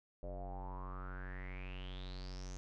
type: tone with low-pass filter sweep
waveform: square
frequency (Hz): 46.25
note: F#1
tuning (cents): 0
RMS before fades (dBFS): -45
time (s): 0.23-2.57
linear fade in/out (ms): 0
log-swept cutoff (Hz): 570 to 6500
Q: 8.7
effects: none

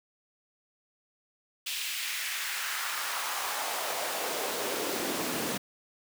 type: noise with high-pass filter sweep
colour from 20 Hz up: pink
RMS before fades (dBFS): -33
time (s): 1.66-5.58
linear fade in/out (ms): 10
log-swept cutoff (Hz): 2900 to 220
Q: 1.7
effects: none

